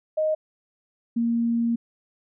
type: tone pair in turn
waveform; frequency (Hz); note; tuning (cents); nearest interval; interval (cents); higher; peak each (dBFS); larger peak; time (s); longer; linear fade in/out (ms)
sine; 622.3 / 233.1; D#5 / A#3; 0 / 0; octave + perfect fourth; 1700; first; -20; neither; 0.17-0.35 / 1.16-1.76; second; 10
effects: none